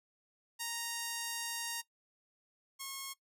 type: tone pair in turn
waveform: 5% pulse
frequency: 932.3 / 1085.8 Hz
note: A#5 / C#6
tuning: 0 / -36 cents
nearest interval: minor third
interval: 264 cents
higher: second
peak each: -25 / -29 dBFS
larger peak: first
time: 0.59-1.82 / 2.79-3.14 s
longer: first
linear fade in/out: 20 ms
effects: noise-tail reverb RT60 0.1 s tail -18 dB re dry